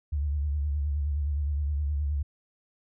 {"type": "tone with vibrato", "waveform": "sine", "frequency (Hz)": 72.7, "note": "D2", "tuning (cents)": -17, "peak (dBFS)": -25, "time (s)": [0.12, 2.23], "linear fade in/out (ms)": 10, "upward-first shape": "sine", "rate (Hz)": 9.6, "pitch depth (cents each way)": 75, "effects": []}